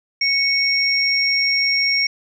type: tone pair together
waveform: sine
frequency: 2217 / 5556 Hz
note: C#7 / F8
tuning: 0 / -10 cents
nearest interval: octave + major third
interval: 1590 cents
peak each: -18 dBFS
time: 0.21-2.07 s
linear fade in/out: 5 ms
effects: none